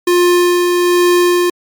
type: tone with tremolo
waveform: square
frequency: 353.3 Hz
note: F4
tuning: 20 cents sharp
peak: -8 dBFS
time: 0.07-1.5 s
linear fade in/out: 5 ms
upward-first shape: sine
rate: 1.2 Hz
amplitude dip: 30%
effects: MP3 96 kbps